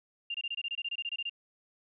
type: tone bursts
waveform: sine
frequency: 2794 Hz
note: F7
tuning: in tune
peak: -32 dBFS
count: 15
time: 0.3-1.296 s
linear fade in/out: 5 ms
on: 44 ms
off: 24 ms
effects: none